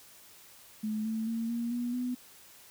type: tone with pitch steps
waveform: sine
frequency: 215.2 / 221.5 / 228 / 234.7 / 241.6 / 248.6 Hz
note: A3 / A3 / A#3 / A#3 / B3 / B3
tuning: -38 / +12 / -38 / +12 / -38 / +12 cents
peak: -30 dBFS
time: 0.83-2.15 s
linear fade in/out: 10 ms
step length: 220 ms
effects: white hiss -55 dBFS RMS until 2.7 s